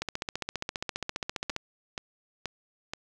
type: two click trains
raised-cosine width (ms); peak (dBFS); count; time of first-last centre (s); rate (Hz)
0.2; -14 / -16; 24 / 4; 0.02-1.564 / 1.5-2.935; 14.9 / 2.09
effects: none

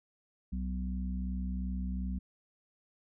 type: harmonic tone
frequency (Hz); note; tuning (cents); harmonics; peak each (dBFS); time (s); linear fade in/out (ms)
62.7; B1; +27; 1 / 3 / 4; -34 / -37 / -46; 0.52-2.19; 10
effects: none

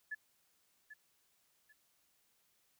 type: tone with echo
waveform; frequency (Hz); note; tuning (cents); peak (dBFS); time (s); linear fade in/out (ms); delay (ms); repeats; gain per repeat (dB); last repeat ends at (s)
sine; 1720; A6; -40; -38; 0.11-0.15; 10; 790; 2; -11; 1.73
effects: white hiss -75 dBFS RMS until 2.79 s

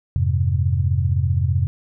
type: chord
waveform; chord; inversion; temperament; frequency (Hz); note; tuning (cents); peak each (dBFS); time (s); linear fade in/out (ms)
sine; F minor; none; equal with one note detuned; 87.31 / 102.93 / 130.81; F2 / Ab2 / C3; 0 / -15 / 0; -19 / -22 / -21; 0.16-1.67; 0
effects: none

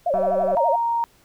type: tone with vibrato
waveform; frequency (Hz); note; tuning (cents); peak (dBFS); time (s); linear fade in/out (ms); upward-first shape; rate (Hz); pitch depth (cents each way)
sine; 622.3; D#5; 0; -18; 0.06-0.76; 5; sine; 12; 250
type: click train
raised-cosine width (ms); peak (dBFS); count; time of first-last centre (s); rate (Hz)
1; -18; 79; 0.14-0.548; 191
type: tone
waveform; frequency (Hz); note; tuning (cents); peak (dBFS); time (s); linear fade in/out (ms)
sine; 932.3; A#5; 0; -19; 0.57-1.04; 0
effects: pink hiss -57 dBFS RMS until 1.24 s

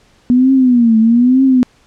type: tone with vibrato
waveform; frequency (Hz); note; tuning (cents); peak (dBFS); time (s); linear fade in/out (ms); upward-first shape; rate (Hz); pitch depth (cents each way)
sine; 242.9; B3; -29; -6; 0.3-1.63; 0; triangle; 1.1; 180
effects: pink hiss -51 dBFS RMS until 1.86 s + low-pass 7000 Hz 12 dB/octave

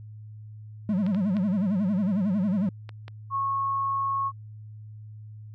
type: tone with vibrato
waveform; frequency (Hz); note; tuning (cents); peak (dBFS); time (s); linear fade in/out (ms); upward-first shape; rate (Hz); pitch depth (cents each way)
triangle; 196; G3; 0; -20; 0.89-2.69; 2; sine; 11; 180
type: clicks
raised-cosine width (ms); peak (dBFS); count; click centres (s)
0.3; -25; 5; 1.065 / 1.147 / 1.368 / 2.892 / 3.081
type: tone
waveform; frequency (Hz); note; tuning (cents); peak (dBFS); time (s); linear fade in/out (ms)
sine; 1096; C#6; -20; -24; 3.3-4.32; 50
effects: added 107 Hz sine -40 dBFS peak until 5.54 s

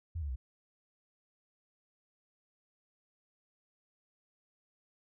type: tone with pitch steps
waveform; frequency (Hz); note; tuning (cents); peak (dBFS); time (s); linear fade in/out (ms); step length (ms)
sine; 83.4 / 72.6 / 63.21; E2 / D2 / B1; +21 / -19 / +41; -34; 0.15-0.36; 10; 70
effects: none

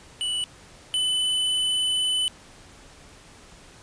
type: tone pair in turn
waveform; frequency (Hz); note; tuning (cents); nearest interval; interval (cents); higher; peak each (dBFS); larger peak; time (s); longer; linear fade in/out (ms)
square; 2960 / 3008; F#7 / F#7; 0 / +28; unison; 28; second; -25 / -22; second; 0.21-0.44 / 0.94-2.28; second; 0
effects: pink hiss -49 dBFS RMS until 3.82 s + resampled to 22050 Hz

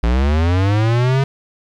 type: linear sweep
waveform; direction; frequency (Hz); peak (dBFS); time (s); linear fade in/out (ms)
square; up; 55 to 138.59; -13; 0.03-1.24; 5
effects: low-pass 4000 Hz 12 dB/octave + 8-bit

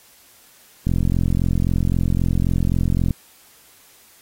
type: click train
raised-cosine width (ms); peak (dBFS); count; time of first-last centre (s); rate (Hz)
5; -7; 99; 0.87-3.107; 43.8
effects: white hiss -51 dBFS RMS until 4.21 s + AAC 48 kbps

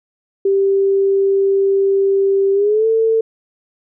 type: tone with pitch glide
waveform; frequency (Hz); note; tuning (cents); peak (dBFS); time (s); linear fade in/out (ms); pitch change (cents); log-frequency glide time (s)
sine; 392 to 447.7; G4 to A4; 0 to +30; -11; 0.45-3.21; 5; +230; 2.53-2.87
effects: none

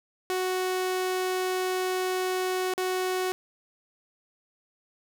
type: tone with dropouts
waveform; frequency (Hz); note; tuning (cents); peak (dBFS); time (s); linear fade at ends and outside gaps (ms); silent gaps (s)
sawtooth; 370; F#4; 0; -22; 0.3-3.32; 0; 2.737-2.779
effects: 9-bit

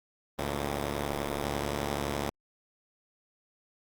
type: tone pair together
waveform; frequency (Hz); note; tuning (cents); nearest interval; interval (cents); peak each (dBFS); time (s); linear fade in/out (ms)
5% pulse; 71.7 / 113.04; D2 / A2; -41 / +47; minor sixth; 788; -20 / -25; 0.38-2.3; 10
effects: Opus 24 kbps

